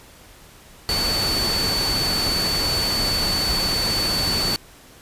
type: tone in noise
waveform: sine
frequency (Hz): 4489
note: C#8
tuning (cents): +21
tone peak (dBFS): -21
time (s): 0.89-4.56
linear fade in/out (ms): 0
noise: pink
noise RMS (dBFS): -25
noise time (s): 0.89-4.56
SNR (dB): +1
effects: pink hiss -47 dBFS RMS until 5.01 s + resampled to 32000 Hz